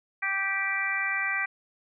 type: harmonic tone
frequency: 390.9 Hz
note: G4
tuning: 5 cents flat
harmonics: 2 / 3 / 4 / 5 / 6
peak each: -39 / -36 / -32 / -29 / -31 dBFS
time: 0.22-1.46 s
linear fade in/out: 10 ms
effects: none